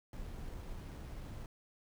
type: noise with sample-and-hold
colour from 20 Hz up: brown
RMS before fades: -45 dBFS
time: 0.13-1.46 s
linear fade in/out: 2 ms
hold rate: 7350 Hz
effects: none